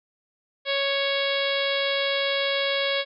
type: harmonic tone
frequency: 554.4 Hz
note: C#5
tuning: in tune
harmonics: 1 / 2 / 3 / 4 / 5 / 6 / 7 / 8 / 9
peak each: -26 / -35 / -32 / -30 / -35 / -29 / -32 / -37 / -41 dBFS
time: 0.65-3.05 s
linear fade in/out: 50 ms
effects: none